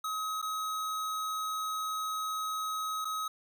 square tone with dropouts, 1271 Hz, D#6, 36 cents sharp, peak -33 dBFS, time 0.04-3.28 s, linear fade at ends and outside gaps 5 ms, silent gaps 0.417-0.425 / 3.047-3.052 s, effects none

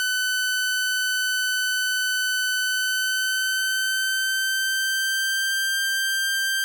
sawtooth tone with pitch glide, 1507 to 1575.5 Hz, F#6 to G6, +31 to +8 cents, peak -18 dBFS, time 0-6.64 s, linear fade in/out 0 ms, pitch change +77 cents, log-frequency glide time 2.6-5.63 s, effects none

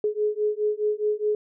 sine beating tone pair, 419.9 / 424.7 Hz, G#4 / G#4, +19 / +39 cents, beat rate 4.8 Hz, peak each -25 dBFS, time 0.04-1.35 s, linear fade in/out 2 ms, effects none

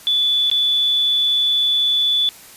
sine tone with dropouts, 3464 Hz, A7, 28 cents flat, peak -14 dBFS, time 0.07-2.29 s, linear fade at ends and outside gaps 0 ms, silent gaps 0.5-0.514 s, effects white hiss -42 dBFS RMS until 2.56 s + resampled to 32000 Hz

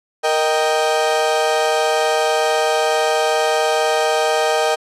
35% pulse chord, Eb major, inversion second, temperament equal, 466.2 / 622.3 / 784 Hz, Bb4 / Eb5 / G5, 0 / 0 / 0 cents, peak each -18 / -17 / -18 dBFS, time 0.23-4.76 s, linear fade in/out 20 ms, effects low-pass 9000 Hz 12 dB/octave

